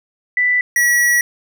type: tone pair in turn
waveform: sine / square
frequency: 1982 / 1930 Hz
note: B6 / B6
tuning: +6 / -40 cents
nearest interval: unison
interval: 46 cents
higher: first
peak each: -12 / -12 dBFS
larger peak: neither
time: 0.37-0.61 / 0.76-1.21 s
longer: second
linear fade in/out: 2 ms
effects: none